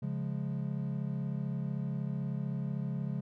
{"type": "chord", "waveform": "triangle", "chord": "Db major", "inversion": "none", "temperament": "equal", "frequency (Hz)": [138.59, 174.61, 207.7], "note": ["Db3", "F3", "Ab3"], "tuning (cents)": [0, 0, 0], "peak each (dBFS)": [-33, -36, -37], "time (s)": [0.02, 3.21], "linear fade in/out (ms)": 10, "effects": []}